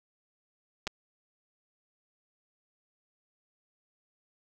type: clicks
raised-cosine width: 0.2 ms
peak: -15 / -17 dBFS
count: 2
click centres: 0.87 / 0.875 s
effects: none